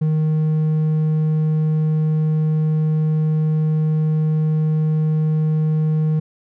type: tone with hard clipping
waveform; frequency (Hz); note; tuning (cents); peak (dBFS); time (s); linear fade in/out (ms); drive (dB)
sine; 155.56; D#3; 0; -16; 0.01-6.2; 10; 3
effects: none